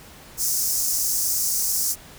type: high-pass noise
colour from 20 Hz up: pink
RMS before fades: -23 dBFS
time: 0.37-1.96 s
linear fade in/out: 50 ms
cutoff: 5300 Hz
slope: 48 dB/octave
effects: pink hiss -45 dBFS RMS until 2.18 s